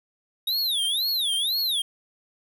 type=tone with vibrato; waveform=square; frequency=3705 Hz; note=A#7; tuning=11 cents flat; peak=-23 dBFS; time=0.47-1.82 s; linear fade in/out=5 ms; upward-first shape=sine; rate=2 Hz; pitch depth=280 cents each way; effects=9-bit